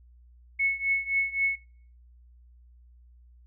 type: tone with tremolo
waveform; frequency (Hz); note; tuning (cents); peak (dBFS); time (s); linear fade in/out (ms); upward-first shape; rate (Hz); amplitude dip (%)
sine; 2200; C#7; -14; -20; 0.59-1.56; 10; triangle; 3.8; 90
effects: noise-tail reverb RT60 0.5 s tail -23 dB re dry + added 60 Hz sine -52 dBFS peak until 3.46 s